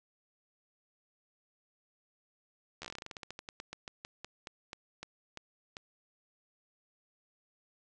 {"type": "slowing click train", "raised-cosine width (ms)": 0.2, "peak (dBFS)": -25, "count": 27, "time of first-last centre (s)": [2.82, 5.769], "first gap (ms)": 12, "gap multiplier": 1.15, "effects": ["resampled to 22050 Hz"]}